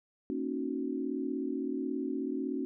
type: chord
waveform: sine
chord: D# minor seventh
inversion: second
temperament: equal with one note detuned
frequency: 233.1 / 274.6 / 311.1 / 370 Hz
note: A#3 / C#4 / D#4 / F#4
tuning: 0 / -16 / 0 / 0 cents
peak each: -39 / -34 / -39 / -38 dBFS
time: 0.3-2.65 s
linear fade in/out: 0 ms
effects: none